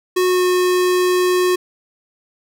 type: tone with pitch glide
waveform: square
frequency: 365.8 to 362.9 Hz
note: F#4 to F#4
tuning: -20 to -34 cents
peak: -14 dBFS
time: 0.16-1.56 s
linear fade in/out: 10 ms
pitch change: -14 cents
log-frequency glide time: 0.26-0.44 s
effects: none